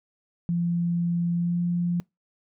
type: tone with pitch glide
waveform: sine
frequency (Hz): 171.9 to 174.1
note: F3 to F3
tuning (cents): -27 to -5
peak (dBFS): -22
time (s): 0.49-2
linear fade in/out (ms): 0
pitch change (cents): +22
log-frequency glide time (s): 1.34-1.6
effects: noise-tail reverb RT60 0.2 s tail -26 dB re dry